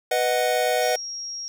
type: chord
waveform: square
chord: B major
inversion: none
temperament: equal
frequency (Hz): 493.9 / 622.3 / 740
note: B4 / D#5 / F#5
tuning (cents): 0 / 0 / 0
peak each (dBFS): -25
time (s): 0.11-0.96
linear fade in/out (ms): 5
type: tone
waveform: sine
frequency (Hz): 5600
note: F8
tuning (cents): +4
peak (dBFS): -30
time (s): 0.82-1.48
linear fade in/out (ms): 0
effects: none